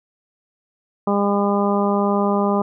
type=harmonic tone; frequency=202 Hz; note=G#3; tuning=48 cents flat; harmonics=1 / 2 / 3 / 4 / 5 / 6; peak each=-19 / -22 / -24 / -25 / -26 / -27 dBFS; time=1.07-2.62 s; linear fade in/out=5 ms; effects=none